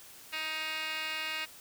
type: tone with band-pass filter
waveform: 10% pulse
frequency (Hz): 313.7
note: D#4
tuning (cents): +14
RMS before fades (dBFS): -36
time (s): 0.32-1.46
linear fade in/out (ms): 20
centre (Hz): 2900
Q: 7.6
effects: white hiss -52 dBFS RMS until 1.6 s